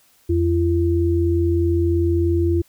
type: tone pair together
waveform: sine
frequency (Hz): 85.1 / 340.4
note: F2 / F4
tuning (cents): -44 / -44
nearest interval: 2 octaves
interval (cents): 2400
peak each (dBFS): -18 / -18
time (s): 0.29-2.62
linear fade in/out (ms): 10
effects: white hiss -57 dBFS RMS until 2.68 s